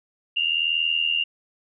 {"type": "tone pair together", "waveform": "sine", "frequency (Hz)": [2768, 2849], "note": ["F7", "F7"], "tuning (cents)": [-16, 34], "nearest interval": "unison", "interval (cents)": 50, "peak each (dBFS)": -23, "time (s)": [0.36, 1.24], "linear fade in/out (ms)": 10, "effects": []}